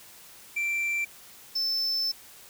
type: tone pair in turn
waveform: triangle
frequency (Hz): 2349 / 5283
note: D7 / E8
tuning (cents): 0 / +3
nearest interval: octave + major second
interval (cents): 1403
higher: second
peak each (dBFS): -24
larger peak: neither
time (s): 0.56-1.05 / 1.55-2.12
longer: second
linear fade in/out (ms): 10
effects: white hiss -50 dBFS RMS until 2.49 s